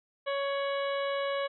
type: harmonic tone with a mistuned harmonic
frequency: 557 Hz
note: C#5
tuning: 8 cents sharp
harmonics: 1 / 2 / 3 / 4 / 5 / 6 / 7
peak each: -30 / -36 / -40 / -42 / -44 / -46 / -47 dBFS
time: 0.26-1.48 s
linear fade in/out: 20 ms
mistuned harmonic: 5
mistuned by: +85 cents
effects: none